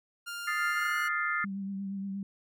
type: tone with pitch glide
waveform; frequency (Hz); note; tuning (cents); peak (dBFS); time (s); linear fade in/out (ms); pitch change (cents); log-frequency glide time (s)
sawtooth; 1401 to 1448.7; F6 to F#6; +5 to -37; -33; 0.26-1.09; 20; +58; 0.7-0.98
type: chord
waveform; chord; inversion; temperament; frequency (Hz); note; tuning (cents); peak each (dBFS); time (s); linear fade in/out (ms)
sine; F dominant seventh; third; equal; 1244.5 / 1396.9 / 1760 / 2093; Eb6 / F6 / A6 / C7; 0 / 0 / 0 / 0; -34 / -33 / -33 / -34; 0.47-1.45; 10
type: tone with vibrato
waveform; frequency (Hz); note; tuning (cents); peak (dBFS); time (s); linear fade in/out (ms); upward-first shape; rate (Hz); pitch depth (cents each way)
sine; 196.1; G3; +1; -33; 1.44-2.23; 2; triangle; 8.5; 35
effects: none

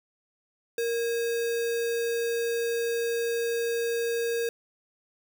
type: tone with sample-and-hold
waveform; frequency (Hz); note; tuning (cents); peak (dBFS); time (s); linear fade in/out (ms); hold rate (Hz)
sine; 466.2; A#4; 0; -25; 0.78-4.49; 2; 2100
effects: none

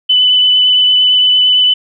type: tone with vibrato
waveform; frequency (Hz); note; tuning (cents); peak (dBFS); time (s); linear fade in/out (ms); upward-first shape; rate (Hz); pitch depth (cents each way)
sine; 3000; F#7; +23; -6; 0.09-1.74; 10; triangle; 8.8; 13
effects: none

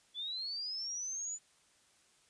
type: linear sweep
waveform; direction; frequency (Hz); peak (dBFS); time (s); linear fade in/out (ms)
sine; up; 3400 to 7040; -37; 0.14-1.39; 50
effects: white hiss -68 dBFS RMS until 2.29 s + resampled to 22050 Hz

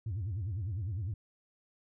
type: tone with vibrato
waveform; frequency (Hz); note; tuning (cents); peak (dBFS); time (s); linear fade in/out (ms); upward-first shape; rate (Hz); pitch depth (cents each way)
sine; 98.2; G2; +4; -31; 0.06-1.14; 5; sine; 9.9; 270
effects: tanh soft clip ceiling -31 dBFS

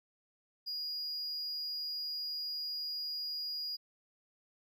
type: tone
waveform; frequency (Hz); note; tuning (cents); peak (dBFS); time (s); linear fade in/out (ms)
triangle; 4874; D#8; -37; -35; 0.66-3.77; 20
effects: none

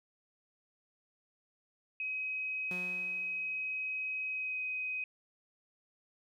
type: tone with pitch glide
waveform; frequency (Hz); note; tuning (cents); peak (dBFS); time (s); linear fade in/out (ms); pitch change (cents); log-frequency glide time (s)
sine; 2534 to 2516; D#7 to D#7; +31 to +19; -34; 2-5.04; 2; -12; 4.29-4.62
type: tone with exponential decay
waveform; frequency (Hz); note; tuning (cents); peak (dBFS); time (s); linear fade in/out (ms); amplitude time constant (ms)
sawtooth; 180.2; F#3; -45; -37; 2.71-3.86; 2; 250
effects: none

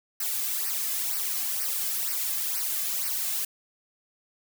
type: noise with flanger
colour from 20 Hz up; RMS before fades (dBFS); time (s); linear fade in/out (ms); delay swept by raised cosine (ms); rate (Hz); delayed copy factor
blue; -29; 0.2-3.45; 5; 0.28 to 2.18; 2.1; -0.85
effects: none

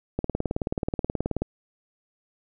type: click train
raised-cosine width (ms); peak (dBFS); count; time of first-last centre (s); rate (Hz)
2; -12; 24; 0.19-1.42; 18.7
effects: none

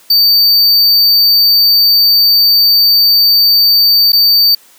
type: tone with dropouts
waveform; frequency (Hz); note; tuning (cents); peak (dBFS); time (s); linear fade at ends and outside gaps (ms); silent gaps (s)
square; 4600; D8; -37; -6; 0.1-4.55; 5; 4.121-4.13
effects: white hiss -44 dBFS RMS until 4.78 s + high-pass 200 Hz 12 dB/octave

